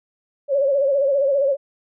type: tone with vibrato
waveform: sine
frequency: 554.4 Hz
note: C#5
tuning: in tune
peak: -15 dBFS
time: 0.48-1.57 s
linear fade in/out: 50 ms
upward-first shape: sine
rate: 15 Hz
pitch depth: 75 cents each way
effects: none